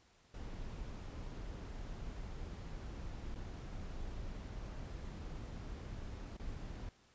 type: noise with dropouts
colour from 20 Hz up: brown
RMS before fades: -45 dBFS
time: 0.34-6.89 s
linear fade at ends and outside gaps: 2 ms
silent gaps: 3.345-3.357 / 6.369-6.396 s
effects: pink hiss -68 dBFS RMS until 7.14 s + resampled to 16000 Hz